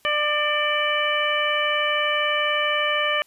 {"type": "harmonic tone with a mistuned harmonic", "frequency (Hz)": 596, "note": "D5", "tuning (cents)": 25, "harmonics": [1, 2, 3, 4, 5], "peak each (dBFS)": [-26, -26, -26, -26, -26], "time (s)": [0.05, 3.22], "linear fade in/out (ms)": 0, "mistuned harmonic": 4, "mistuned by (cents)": -42, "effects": ["white hiss -59 dBFS RMS until 3.26 s", "resampled to 32000 Hz"]}